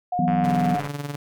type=tone with vibrato; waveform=sine; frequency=718 Hz; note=F5; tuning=48 cents sharp; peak=-22 dBFS; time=0.12-0.8 s; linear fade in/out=5 ms; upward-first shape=sine; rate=20 Hz; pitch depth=14 cents each way
type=chord; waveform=sine; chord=E suspended second; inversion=none; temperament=equal; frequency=164.81 / 185 / 246.9 Hz; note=E3 / F#3 / B3; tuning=0 / 0 / 0 cents; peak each=-24 dBFS; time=0.19-0.75 s; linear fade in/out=2 ms
type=click train; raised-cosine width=0.5 ms; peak=-18 dBFS; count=61; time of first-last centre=0.28-0.874 s; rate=101 Hz
type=tone with tremolo; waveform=sawtooth; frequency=143.9 Hz; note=D3; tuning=35 cents flat; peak=-22 dBFS; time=0.44-1.16 s; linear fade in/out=5 ms; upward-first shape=sine; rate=20 Hz; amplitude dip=70%
effects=none